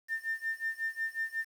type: tone with tremolo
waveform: sine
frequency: 1800 Hz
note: A6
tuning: 39 cents sharp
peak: -28 dBFS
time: 0.08-1.45 s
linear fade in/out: 50 ms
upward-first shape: sine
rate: 5.5 Hz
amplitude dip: 95%
effects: tanh soft clip ceiling -25 dBFS + 9-bit